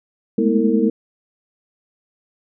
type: tone cluster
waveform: sine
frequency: 209.5 / 220.1 / 242.1 / 321.7 / 455.2 Hz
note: G#3 / A3 / B3 / E4 / A#4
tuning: +15 / +1 / -34 / -42 / -41 cents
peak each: -20 dBFS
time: 0.38-0.9 s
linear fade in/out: 5 ms
effects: none